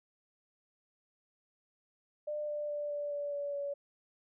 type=tone with pitch steps; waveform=sine; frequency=598 / 592.8 / 587.7 / 582.7 / 577.6 / 572.6 / 567.7 Hz; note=D5 / D5 / D5 / D5 / D5 / D5 / C#5; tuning=+31 / +16 / +1 / -14 / -29 / -44 / +41 cents; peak=-34 dBFS; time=2.27-3.74 s; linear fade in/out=10 ms; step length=210 ms; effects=none